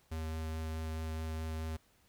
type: tone with vibrato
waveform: square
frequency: 79.7 Hz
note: D#2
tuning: 42 cents sharp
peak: -37 dBFS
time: 0.11-1.77 s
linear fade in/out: 10 ms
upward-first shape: sine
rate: 4.7 Hz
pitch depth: 8 cents each way
effects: pink hiss -69 dBFS RMS until 2.08 s